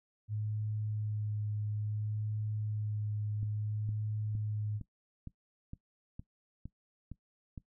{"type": "tone with vibrato", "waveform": "sine", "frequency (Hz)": 106.1, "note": "G#2", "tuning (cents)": 38, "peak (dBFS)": -33, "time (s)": [0.28, 4.81], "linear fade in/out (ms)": 50, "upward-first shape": "sine", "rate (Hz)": 0.59, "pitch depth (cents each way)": 14}
{"type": "click train", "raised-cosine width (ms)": 5, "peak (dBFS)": -31, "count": 10, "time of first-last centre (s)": [3.43, 7.577], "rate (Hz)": 2.17}
{"effects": ["noise-tail reverb RT60 0.1 s tail -18 dB re dry"]}